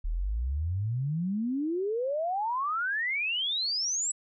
sine exponential sweep, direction up, 36.71 to 7930 Hz, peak -27 dBFS, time 0.04-4.12 s, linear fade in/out 10 ms, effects none

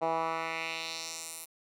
10% pulse tone with band-pass filter sweep, 163.2 Hz, E3, 17 cents flat, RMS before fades -35 dBFS, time 0.01-1.46 s, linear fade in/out 20 ms, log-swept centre 720 to 12000 Hz, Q 1.8, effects none

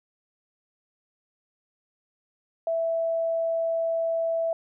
sine tone, 660 Hz, E5, 2 cents sharp, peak -23 dBFS, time 2.67-4.53 s, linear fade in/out 2 ms, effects none

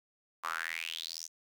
sawtooth tone with high-pass filter sweep, 82 Hz, E2, 9 cents flat, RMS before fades -39 dBFS, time 0.43-1.28 s, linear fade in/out 20 ms, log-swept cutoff 1100 to 6400 Hz, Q 6.3, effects none

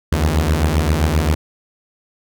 sawtooth beating tone pair, 73.3 / 80.9 Hz, D2 / E2, -3 / -32 cents, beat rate 7.6 Hz, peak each -13 dBFS, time 0.12-1.35 s, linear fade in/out 5 ms, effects none

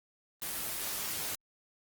white noise with amplitude modulation, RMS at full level -35 dBFS, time 0.42-1.35 s, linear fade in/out 0 ms, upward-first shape sine, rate 104 Hz, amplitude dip 30%, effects Opus 24 kbps

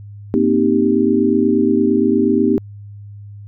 sine chord, C minor seventh, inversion third, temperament equal, 233.1 / 261.6 / 311.1 / 392 Hz, Bb3 / C4 / Eb4 / G4, 0 / 0 / 0 / 0 cents, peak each -17 dBFS, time 0.34-2.58 s, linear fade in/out 0 ms, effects added 102 Hz sine -32 dBFS peak until 3.47 s

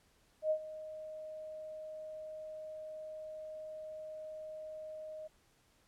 sine tone with ADSR envelope, 622.3 Hz, D#5, in tune, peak -27 dBFS, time 0.42-5.28 s, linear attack 86 ms, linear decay 76 ms, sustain -16 dB, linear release 16 ms, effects pink hiss -70 dBFS RMS until 5.87 s + low-pass 12000 Hz 12 dB/octave

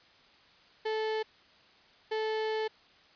35% pulse tone bursts at uneven times, 436.5 Hz, A4, 14 cents flat, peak -28 dBFS, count 2, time 0.85-1.23 / 2.11-2.68 s, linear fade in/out 10 ms, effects white hiss -60 dBFS RMS until 3.15 s + resampled to 11025 Hz

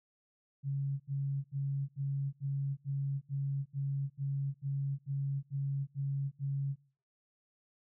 sine tone bursts, 138.59 Hz, C#3, in tune, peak -31 dBFS, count 14, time 0.63-6.759 s, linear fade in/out 50 ms, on 370 ms, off 73 ms, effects noise-tail reverb RT60 0.5 s tail -23 dB re dry

